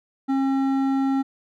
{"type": "tone with hard clipping", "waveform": "sine", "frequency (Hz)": 270, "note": "C#4", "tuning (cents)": -45, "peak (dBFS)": -21, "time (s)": [0.28, 1.23], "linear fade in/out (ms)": 20, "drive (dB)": 10, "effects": []}